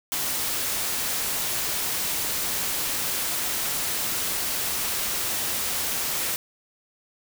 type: noise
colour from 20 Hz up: white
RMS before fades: -27 dBFS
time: 0.12-6.36 s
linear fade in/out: 0 ms
effects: none